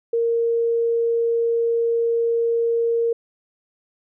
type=tone; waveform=sine; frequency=464.1 Hz; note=A#4; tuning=8 cents flat; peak=-17 dBFS; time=0.13-3.13 s; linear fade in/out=5 ms; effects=none